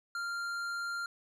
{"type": "tone with tanh clipping", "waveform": "triangle", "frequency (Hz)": 1392, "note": "F6", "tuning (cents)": -6, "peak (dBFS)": -36, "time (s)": [0.15, 1.06], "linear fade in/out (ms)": 2, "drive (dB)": 16, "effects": []}